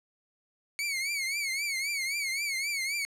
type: tone with vibrato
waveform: sawtooth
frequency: 2221 Hz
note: C#7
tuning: 3 cents sharp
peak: -26 dBFS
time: 0.79-3.05 s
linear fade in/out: 0 ms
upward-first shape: triangle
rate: 3.8 Hz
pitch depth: 130 cents each way
effects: low-pass 12000 Hz 12 dB/octave